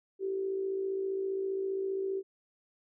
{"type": "tone with amplitude modulation", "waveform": "sine", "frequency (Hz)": 386, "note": "G4", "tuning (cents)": -27, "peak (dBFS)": -28, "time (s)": [0.19, 2.23], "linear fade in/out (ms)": 50, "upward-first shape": "sine", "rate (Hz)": 55.1, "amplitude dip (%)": 50, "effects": []}